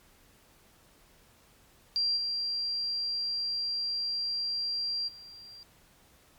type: tone with level steps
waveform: sine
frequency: 4742 Hz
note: D8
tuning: 16 cents sharp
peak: -25 / -29 / -46 dBFS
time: 1.96-5.63 s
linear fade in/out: 0 ms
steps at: 2.16 / 5.07 s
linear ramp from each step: 20 ms
effects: pink hiss -61 dBFS RMS until 6.38 s + MP3 96 kbps